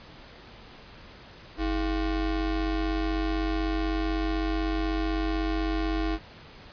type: ring-modulated tone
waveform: square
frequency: 185 Hz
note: F#3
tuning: in tune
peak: -23 dBFS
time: 1.57-6.19 s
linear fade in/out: 50 ms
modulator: 137 Hz
effects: pink hiss -48 dBFS RMS until 6.72 s + resampled to 11025 Hz